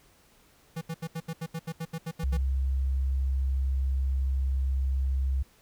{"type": "tone bursts", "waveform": "square", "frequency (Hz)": 163.4, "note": "E3", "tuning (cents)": -15, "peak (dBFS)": -32, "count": 13, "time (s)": [0.76, 2.374], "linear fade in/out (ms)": 10, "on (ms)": 54, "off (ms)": 76}
{"type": "tone", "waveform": "sine", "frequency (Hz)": 66.5, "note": "C2", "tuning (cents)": 29, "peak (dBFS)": -24, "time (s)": [2.23, 5.43], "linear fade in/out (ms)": 10}
{"effects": ["pink hiss -61 dBFS RMS until 5.61 s"]}